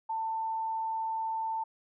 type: tone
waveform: sine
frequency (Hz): 892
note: A5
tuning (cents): +23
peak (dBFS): -30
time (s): 0.09-1.64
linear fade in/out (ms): 10
effects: none